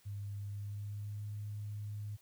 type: tone with pitch glide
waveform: sine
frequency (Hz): 101.3 to 104.15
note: G#2 to G#2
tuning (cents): -43 to +5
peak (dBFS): -39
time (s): 0.05-2.17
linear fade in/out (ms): 20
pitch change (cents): +48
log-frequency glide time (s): 0.46-1.24
effects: white hiss -67 dBFS RMS until 2.21 s